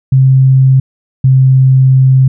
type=tone pair in turn; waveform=sine; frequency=132.4 / 131.64 Hz; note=C3 / C3; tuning=+21 / +11 cents; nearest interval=unison; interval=10 cents; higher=first; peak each=-3 dBFS; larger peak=neither; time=0.12-0.8 / 1.24-2.28 s; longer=second; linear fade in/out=5 ms; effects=none